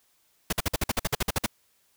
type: noise bursts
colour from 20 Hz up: pink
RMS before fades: -25 dBFS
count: 13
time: 0.5-1.463 s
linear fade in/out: 5 ms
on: 27 ms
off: 51 ms
effects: white hiss -67 dBFS RMS until 1.96 s